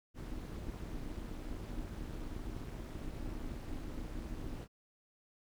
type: noise with amplitude modulation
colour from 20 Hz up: brown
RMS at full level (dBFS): -39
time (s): 0.14-4.68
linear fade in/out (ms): 50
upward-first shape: sine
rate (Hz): 278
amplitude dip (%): 75
effects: none